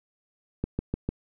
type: click train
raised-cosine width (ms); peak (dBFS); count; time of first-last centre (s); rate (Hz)
3; -14; 4; 0.64-1.09; 6.67
effects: none